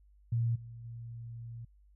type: tone with level steps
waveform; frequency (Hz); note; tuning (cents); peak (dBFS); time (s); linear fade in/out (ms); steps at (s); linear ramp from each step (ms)
sine; 116.54; A#2; 0; -27 / -44 / -41; 0.32-1.65; 5; 0.55 / 0.84; 10
effects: added 50 Hz sine -59 dBFS peak until 1.95 s